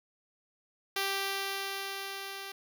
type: tone with level ramp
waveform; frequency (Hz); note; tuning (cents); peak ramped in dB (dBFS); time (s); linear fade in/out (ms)
5% pulse; 392; G4; 0; -18 to -29; 0.96-2.52; 5
effects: none

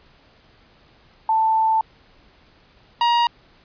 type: tone pair in turn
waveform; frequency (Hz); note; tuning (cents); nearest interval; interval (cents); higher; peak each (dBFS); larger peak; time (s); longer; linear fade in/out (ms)
sine / 45% pulse; 885 / 946.9; A5 / A#5; +10 / +27; minor second; 117; second; -15; neither; 1.29-1.81 / 3.01-3.27; first; 2
effects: pink hiss -54 dBFS RMS until 3.64 s + resampled to 11025 Hz

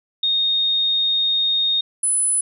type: tone pair in turn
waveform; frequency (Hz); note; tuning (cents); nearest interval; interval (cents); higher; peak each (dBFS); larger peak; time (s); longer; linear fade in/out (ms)
sine; 3700 / 10033; A#7 / D#9; -14 / +13; octave + perfect fourth; 1727; second; -16; neither; 0.23-1.81 / 2.03-2.41; first; 5
effects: none

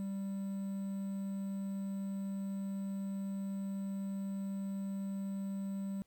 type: tone with quantisation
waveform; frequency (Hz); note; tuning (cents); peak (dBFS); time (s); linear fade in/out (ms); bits
triangle; 196; G3; 0; -34; 0-6.02; 0; 10
effects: pink hiss -75 dBFS RMS until 6.06 s

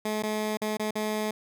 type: tone with dropouts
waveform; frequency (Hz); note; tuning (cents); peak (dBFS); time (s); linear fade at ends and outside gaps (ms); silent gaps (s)
15% pulse; 214.2; A3; -46; -21; 0.05-1.31; 5; 0.225-0.233 / 0.572-0.616 / 0.771-0.795 / 0.909-0.954
effects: none

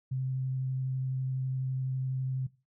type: tone with vibrato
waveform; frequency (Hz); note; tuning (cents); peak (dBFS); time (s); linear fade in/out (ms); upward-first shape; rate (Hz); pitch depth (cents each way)
sine; 130.81; C3; 0; -29; 0.11-2.47; 10; sine; 12; 10
effects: noise-tail reverb RT60 0.3 s tail -19 dB re dry

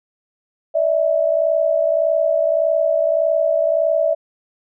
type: tone pair together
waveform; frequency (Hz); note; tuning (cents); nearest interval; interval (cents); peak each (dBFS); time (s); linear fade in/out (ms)
sine; 587.3 / 649; D5 / E5; 0 / -27; major second; 173; -18 / -16; 0.74-4.15; 20
effects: none

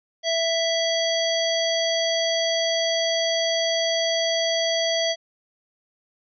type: harmonic tone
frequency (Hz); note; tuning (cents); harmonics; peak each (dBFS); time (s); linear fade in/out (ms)
660; E5; +2; 1 / 3 / 5 / 7 / 9; -23 / -30 / -26 / -29 / -32; 0.23-5.16; 50
effects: none

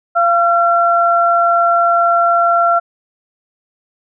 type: tone pair together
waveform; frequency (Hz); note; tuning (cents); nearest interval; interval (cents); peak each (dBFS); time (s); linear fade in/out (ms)
sine; 688 / 1361; F5 / F6; -26 / -45; octave; 1181; -12; 0.15-2.8; 20
effects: none

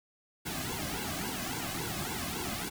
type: noise with flanger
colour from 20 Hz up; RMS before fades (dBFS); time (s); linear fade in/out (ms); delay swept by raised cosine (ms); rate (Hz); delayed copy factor
pink; -36; 0.45-2.7; 20; 1.6 to 2.21; 3.6; -0.95
effects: none

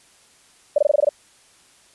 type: tone bursts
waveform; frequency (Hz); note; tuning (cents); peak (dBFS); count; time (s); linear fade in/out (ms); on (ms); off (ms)
sine; 587.3; D5; 0; -11; 8; 0.76-1.091; 5; 23; 21
effects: white hiss -54 dBFS RMS until 1.94 s + resampled to 24000 Hz

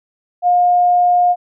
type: tone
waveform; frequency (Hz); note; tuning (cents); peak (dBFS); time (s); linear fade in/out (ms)
sine; 712; F5; +33; -9; 0.42-1.36; 50
effects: none

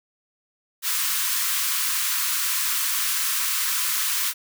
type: high-pass noise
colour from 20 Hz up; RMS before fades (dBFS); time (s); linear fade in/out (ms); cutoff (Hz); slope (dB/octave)
white; -24; 0.82-4.34; 50; 980; 96
effects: none

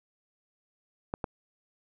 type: clicks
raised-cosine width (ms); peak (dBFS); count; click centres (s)
1; -17; 2; 1.139 / 1.242
effects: none

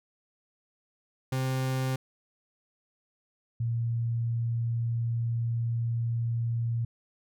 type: tone pair in turn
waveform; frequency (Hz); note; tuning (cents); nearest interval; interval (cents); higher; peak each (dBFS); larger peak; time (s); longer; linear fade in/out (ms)
40% pulse / sine; 130.81 / 116.54; C3 / A#2; 0 / 0; major second; 200; first; -26; neither; 1.32-1.96 / 3.6-6.85; second; 5
effects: none

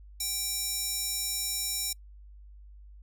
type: tone with high-pass filter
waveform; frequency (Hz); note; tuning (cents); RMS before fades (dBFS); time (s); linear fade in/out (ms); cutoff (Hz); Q
square; 780; G5; -9; -32; 0.2-1.93; 5; 6400; 1.3
effects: noise-tail reverb RT60 0.1 s tail -26 dB re dry + added 50 Hz sine -47 dBFS peak until 3.02 s

